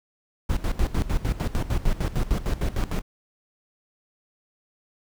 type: noise with tremolo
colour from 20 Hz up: brown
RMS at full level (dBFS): -22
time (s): 0.49-3.02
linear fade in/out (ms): 10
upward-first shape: square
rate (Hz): 6.6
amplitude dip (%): 80
effects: none